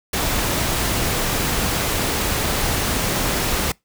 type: noise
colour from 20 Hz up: pink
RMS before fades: -21 dBFS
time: 0.13-3.72 s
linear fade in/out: 5 ms
effects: noise-tail reverb RT60 0.2 s tail -25 dB re dry